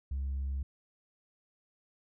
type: tone with tanh clipping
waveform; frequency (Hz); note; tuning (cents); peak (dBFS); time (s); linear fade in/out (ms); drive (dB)
triangle; 68; C#2; -33; -32; 0.11-0.63; 5; 6
effects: none